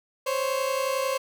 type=tone pair together; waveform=30% pulse; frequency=523.3 / 554.4 Hz; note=C5 / C#5; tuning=0 / 0 cents; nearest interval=minor second; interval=100 cents; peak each=-24 / -26 dBFS; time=0.26-1.18 s; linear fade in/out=10 ms; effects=none